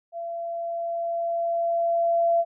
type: tone with level ramp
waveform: sine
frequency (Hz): 678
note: E5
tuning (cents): +49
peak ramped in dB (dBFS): -30 to -17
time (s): 0.12-2.45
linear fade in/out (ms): 50
effects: none